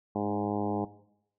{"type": "harmonic tone with a mistuned harmonic", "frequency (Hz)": 103, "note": "G#2", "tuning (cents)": -14, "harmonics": [1, 2, 3, 4, 5, 6, 7, 8, 9, 10], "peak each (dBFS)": [-40, -33, -35, -36, -40, -40, -38, -38, -45, -48], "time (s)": [0.15, 0.85], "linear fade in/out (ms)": 5, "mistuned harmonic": 2, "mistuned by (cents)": 22, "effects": ["noise-tail reverb RT60 0.8 s tail -17 dB re dry"]}